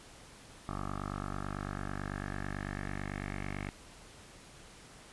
10% pulse tone with low-pass filter sweep, 49.03 Hz, G1, 1 cent sharp, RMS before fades -39 dBFS, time 0.69-3.69 s, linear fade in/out 0 ms, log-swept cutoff 1200 to 2200 Hz, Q 4.3, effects pink hiss -54 dBFS RMS until 5.12 s + resampled to 24000 Hz

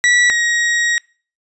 40% pulse tone pair in turn, 1944 / 1890.8 Hz, B6 / A#6, -28 / +24 cents, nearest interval unison, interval 48 cents, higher first, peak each -9 / -13 dBFS, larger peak first, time 0.04-0.3 / 0.3-0.98 s, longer second, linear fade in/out 0 ms, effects noise-tail reverb RT60 0.4 s tail -25 dB re dry + resampled to 22050 Hz

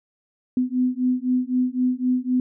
sine beating tone pair, 250.4 / 254.3 Hz, B3 / C4, +24 / -49 cents, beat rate 3.9 Hz, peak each -22 dBFS, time 0.57-2.4 s, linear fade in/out 2 ms, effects none

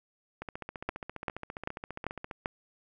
two click trains, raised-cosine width 0.5 ms, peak -23 / -16 dBFS, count 29 / 5, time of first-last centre 0.42-2.312 / 0.89-2.459 s, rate 14.8 / 2.55 Hz, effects none

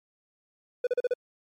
triangle tone bursts, 493.9 Hz, B4, in tune, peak -20 dBFS, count 5, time 0.84-1.138 s, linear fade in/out 5 ms, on 30 ms, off 37 ms, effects MP3 64 kbps

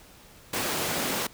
pink high-pass noise, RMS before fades -29 dBFS, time 0.53-1.27 s, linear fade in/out 5 ms, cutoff 180 Hz, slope 12 dB/octave, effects pink hiss -52 dBFS RMS until 1.33 s

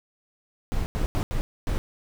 brown noise bursts at uneven times, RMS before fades -25 dBFS, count 5, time 0.72-0.86 / 0.95-1.06 / 1.15-1.23 / 1.31-1.41 / 1.67-1.78 s, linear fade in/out 0 ms, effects none

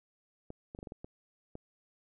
clicks, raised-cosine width 2 ms, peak -30 dBFS, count 8, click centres 0.504 / 0.749 / 0.789 / 0.829 / 0.872 / 0.921 / 1.045 / 1.554 s, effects none

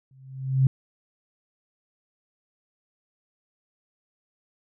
sine tone with exponential growth, 132.7 Hz, C3, 25 cents sharp, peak -13 dBFS, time 0.11-0.67 s, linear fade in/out 2 ms, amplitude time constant 120 ms, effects none

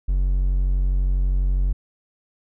triangle tone, 46.12 Hz, F#1, 5 cents flat, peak -15 dBFS, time 0.08-1.73 s, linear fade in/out 10 ms, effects none

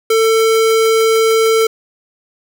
square tone, 446.7 Hz, A4, 26 cents sharp, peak -10 dBFS, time 0.1-1.67 s, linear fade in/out 5 ms, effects none

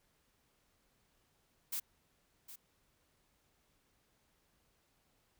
blue noise with echo, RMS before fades -38 dBFS, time 1.72-1.8 s, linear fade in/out 10 ms, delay 760 ms, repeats 1, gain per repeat -13 dB, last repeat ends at 2.56 s, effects pink hiss -75 dBFS RMS until 5.39 s

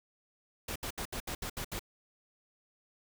pink noise bursts, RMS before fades -38 dBFS, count 8, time 0.68-1.794 s, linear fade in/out 5 ms, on 78 ms, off 70 ms, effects none

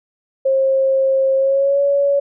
sine tone with pitch glide, 535 to 563.2 Hz, C5 to C#5, +38 to +27 cents, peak -12 dBFS, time 0.45-2.2 s, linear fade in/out 10 ms, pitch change +89 cents, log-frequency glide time 1.36-1.81 s, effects none

